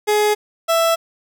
30% pulse tone pair in turn, 420.3 / 662.4 Hz, G#4 / E5, +21 / +8 cents, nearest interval minor sixth, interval 787 cents, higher second, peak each -11 dBFS, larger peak neither, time 0.07-0.35 / 0.68-0.96 s, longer neither, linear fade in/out 20 ms, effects none

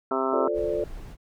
harmonic tone, 132.4 Hz, C3, 21 cents sharp, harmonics 2 / 3 / 4 / 5 / 6 / 7 / 8 / 9 / 10, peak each -31 / -28 / -36 / -30 / -37 / -33 / -34 / -36 / -30 dBFS, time 0.11-0.48 s, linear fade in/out 2 ms
sine chord, D minor seventh, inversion first, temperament equal, 349.2 / 440 / 523.3 / 587.3 Hz, F4 / A4 / C5 / D5, 0 / 0 / 0 / 0 cents, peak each -30 / -28 / -33 / -28 dBFS, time 0.33-0.84 s, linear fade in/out 2 ms
brown noise, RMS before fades -39 dBFS, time 0.53-1.17 s, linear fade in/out 50 ms
effects none

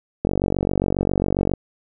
click train, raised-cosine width 2 ms, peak -6 dBFS, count 62, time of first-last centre 0.25-1.537 s, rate 47.4 Hz, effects none

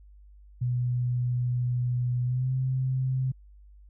sine tone with pitch glide, 123.3 to 130.33 Hz, B2 to C3, -2 to -6 cents, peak -24 dBFS, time 0.61-3.32 s, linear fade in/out 10 ms, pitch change +96 cents, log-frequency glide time 2.23-2.52 s, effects added 50 Hz sine -49 dBFS peak until 3.89 s

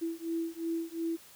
sine beating tone pair, 329.6 / 332.4 Hz, E4 / E4, 0 / +15 cents, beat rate 2.8 Hz, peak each -35 / -35 dBFS, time 0.01-1.17 s, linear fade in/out 20 ms, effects white hiss -55 dBFS RMS until 1.35 s

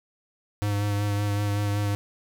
square tone with vibrato, 102.5 Hz, G#2, 22 cents flat, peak -24 dBFS, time 0.62-1.95 s, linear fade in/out 0 ms, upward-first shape sine, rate 5.3 Hz, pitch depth 19 cents each way, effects none

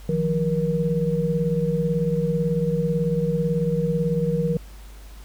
sine tone cluster, 157.8 / 175.9 / 474.4 Hz, D#3 / F3 / A#4, +25 / +13 / +30 cents, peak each -24 dBFS, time 0.09-4.57 s, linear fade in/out 2 ms, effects added 50 Hz sine -39 dBFS peak until 5.24 s + pink hiss -50 dBFS RMS until 5.24 s

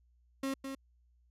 35% pulse tone with echo, 270 Hz, C#4, 45 cents flat, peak -31 dBFS, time 0.43-0.54 s, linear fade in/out 5 ms, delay 210 ms, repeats 1, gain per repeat -6 dB, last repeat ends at 0.75 s, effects added 60 Hz sine -65 dBFS peak until 1.3 s + resampled to 32000 Hz

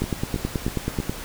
two click trains, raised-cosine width 3 ms, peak -10 / -14 dBFS, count 11 / 4, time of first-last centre 0.02-1.095 / 0.04-1.002 s, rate 9.3 / 3.12 Hz, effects pink hiss -36 dBFS RMS until 1.24 s

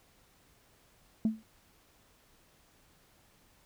sine tone with exponential decay, 220 Hz, A3, in tune, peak -20 dBFS, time 1.25-1.43 s, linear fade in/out 2 ms, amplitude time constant 38 ms, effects tanh soft clip ceiling -21 dBFS + pink hiss -65 dBFS RMS until 3.65 s

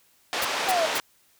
pink band-pass noise, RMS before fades -28 dBFS, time 0.33-1 s, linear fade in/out 0 ms, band 590 to 5100 Hz, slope 12 dB/octave
white noise bursts, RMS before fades -29 dBFS, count 3, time 0.42-0.981 s, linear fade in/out 0 ms, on 27 ms, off 240 ms
sine exponential sweep, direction down, 784 to 620 Hz, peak -21 dBFS, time 0.67-0.87 s, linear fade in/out 20 ms
effects white hiss -62 dBFS RMS until 1.39 s

